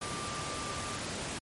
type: tone in noise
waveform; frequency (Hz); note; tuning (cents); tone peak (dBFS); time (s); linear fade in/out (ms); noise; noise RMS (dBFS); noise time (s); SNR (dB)
sine; 1183; D6; +12; -41; 0.01-0.98; 10; pink; -37; 0.01-1.39; -7
effects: high-pass 80 Hz 12 dB/octave + MP3 48 kbps